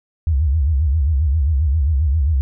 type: tone with vibrato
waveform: sine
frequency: 73.42 Hz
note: D2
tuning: in tune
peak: -13 dBFS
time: 0.27-2.41 s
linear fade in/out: 0 ms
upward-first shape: sine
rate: 7.5 Hz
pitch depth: 210 cents each way
effects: none